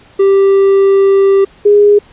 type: tone pair in turn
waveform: triangle / sine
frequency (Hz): 392 / 411.6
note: G4 / G#4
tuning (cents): 0 / -16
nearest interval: minor second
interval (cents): 84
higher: second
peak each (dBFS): -3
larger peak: neither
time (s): 0.19-1.45 / 1.65-1.99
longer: first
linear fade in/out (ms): 10
effects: pink hiss -43 dBFS RMS until 2.12 s + resampled to 8000 Hz